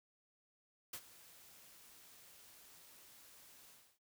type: noise with ADSR envelope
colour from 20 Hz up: white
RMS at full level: -44 dBFS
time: 0.93-3.99 s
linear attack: 6 ms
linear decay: 64 ms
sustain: -17 dB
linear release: 300 ms
effects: none